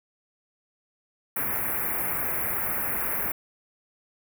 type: band-stop noise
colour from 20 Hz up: white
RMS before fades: -28 dBFS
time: 1.36-3.32 s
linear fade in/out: 5 ms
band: 2300 to 11000 Hz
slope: 48 dB/octave
effects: none